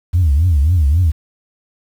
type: tone with vibrato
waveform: sine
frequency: 79.2 Hz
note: D#2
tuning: 31 cents sharp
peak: -8 dBFS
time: 0.13-1.12 s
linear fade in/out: 20 ms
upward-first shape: triangle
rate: 3.7 Hz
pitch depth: 300 cents each way
effects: tanh soft clip ceiling -6 dBFS + 7-bit